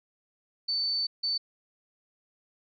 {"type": "tone bursts at uneven times", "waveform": "sine", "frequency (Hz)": 4526, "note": "C#8", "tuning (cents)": 35, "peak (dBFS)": -26, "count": 2, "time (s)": [[0.68, 1.07], [1.23, 1.38]], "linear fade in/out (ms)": 10, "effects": []}